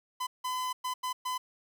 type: tone bursts at uneven times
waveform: 45% pulse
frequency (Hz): 1012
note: B5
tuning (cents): +42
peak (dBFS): -31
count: 5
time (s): 0.2-0.27 / 0.44-0.73 / 0.84-0.94 / 1.03-1.13 / 1.25-1.38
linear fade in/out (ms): 10
effects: none